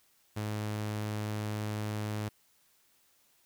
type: tone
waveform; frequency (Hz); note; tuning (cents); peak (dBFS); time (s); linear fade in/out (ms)
sawtooth; 106.1; G#2; +38; -29; 0.36-2.29; 10
effects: white hiss -68 dBFS RMS until 3.45 s